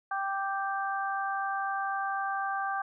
harmonic tone, 392 Hz, G4, in tune, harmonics 2 / 3 / 4, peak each -32 / -34 / -35 dBFS, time 0.11-2.82 s, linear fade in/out 5 ms, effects none

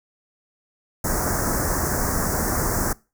pink band-stop noise, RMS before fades -23 dBFS, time 1.04-2.93 s, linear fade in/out 5 ms, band 1800 to 5500 Hz, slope 48 dB/octave, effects noise-tail reverb RT60 0.3 s tail -23 dB re dry

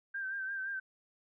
sine tone with vibrato, 1569 Hz, G6, 1 cent sharp, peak -35 dBFS, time 0.14-0.8 s, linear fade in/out 10 ms, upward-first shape sine, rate 5.8 Hz, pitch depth 44 cents each way, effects none

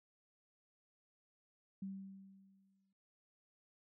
sine tone with exponential decay, 193.7 Hz, G3, 20 cents flat, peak -40 dBFS, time 1.82-2.93 s, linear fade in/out 5 ms, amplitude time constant 240 ms, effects none

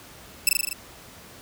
10% pulse tone with echo, 2637 Hz, E7, in tune, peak -6 dBFS, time 0.47-0.49 s, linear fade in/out 2 ms, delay 40 ms, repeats 6, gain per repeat -2 dB, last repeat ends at 0.73 s, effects pink hiss -46 dBFS RMS until 1.41 s + high-pass 60 Hz 12 dB/octave

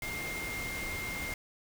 sine tone in noise, 2117 Hz, C7, 20 cents sharp, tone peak -37 dBFS, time 0.02-1.34 s, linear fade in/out 2 ms, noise pink, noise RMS -40 dBFS, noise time 0.02-1.34 s, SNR 0 dB, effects none

